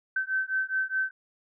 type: beating tone pair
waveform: sine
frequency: 1537 / 1541.8 Hz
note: G6 / G6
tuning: -35 / -29 cents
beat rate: 4.8 Hz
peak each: -29 dBFS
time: 0.16-1.11 s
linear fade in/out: 5 ms
effects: none